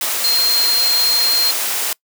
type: tone in noise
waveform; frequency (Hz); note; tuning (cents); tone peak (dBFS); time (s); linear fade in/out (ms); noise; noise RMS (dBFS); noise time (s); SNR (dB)
sine; 4200; C8; +6; -13; 0.24-1.51; 2; white; -20; 0.01-1.93; +4
effects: noise-tail reverb RT60 0.1 s tail -24 dB re dry + high-pass 400 Hz 12 dB/octave